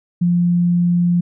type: tone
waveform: sine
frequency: 174.61 Hz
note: F3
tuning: in tune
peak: -12 dBFS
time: 0.21-1.21 s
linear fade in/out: 10 ms
effects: none